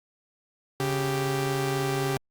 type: tone pair together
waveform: sawtooth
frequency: 138.59 / 392 Hz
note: C#3 / G4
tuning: 0 / 0 cents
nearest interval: octave + tritone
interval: 1800 cents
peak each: -24 / -24 dBFS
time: 0.8-2.17 s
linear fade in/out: 0 ms
effects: Opus 48 kbps